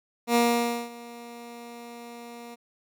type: tone with ADSR envelope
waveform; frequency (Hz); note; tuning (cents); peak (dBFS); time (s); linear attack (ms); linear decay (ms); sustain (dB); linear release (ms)
15% pulse; 236.6; A#3; +26; -12; 0.27-2.56; 80; 540; -22; 24
effects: none